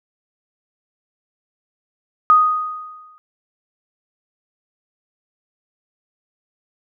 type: tone with exponential decay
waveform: sine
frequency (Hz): 1244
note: D#6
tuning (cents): -1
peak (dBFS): -6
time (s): 2.3-3.18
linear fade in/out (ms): 0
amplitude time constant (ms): 190
effects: none